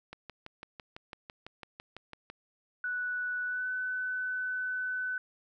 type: click train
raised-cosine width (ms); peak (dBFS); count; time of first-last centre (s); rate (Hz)
0.3; -27; 14; 0.13-2.3; 5.99
type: tone with pitch glide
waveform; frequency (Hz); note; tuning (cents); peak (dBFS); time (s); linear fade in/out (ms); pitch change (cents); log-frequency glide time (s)
sine; 1480 to 1505; F#6 to F#6; 0 to +29; -31; 2.84-5.18; 2; +29; 3.45-3.68
effects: none